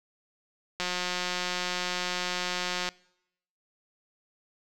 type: click train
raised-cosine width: 0.2 ms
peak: -13 dBFS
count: 377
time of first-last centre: 0.8-2.889 s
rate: 180 Hz
effects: noise-tail reverb RT60 0.8 s tail -24 dB re dry